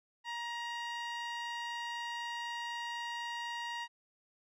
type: tone with low-pass filter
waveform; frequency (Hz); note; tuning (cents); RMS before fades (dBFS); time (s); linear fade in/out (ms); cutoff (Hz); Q
5% pulse; 944; A#5; +22; -40; 0.24-3.88; 50; 2200; 0.78
effects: none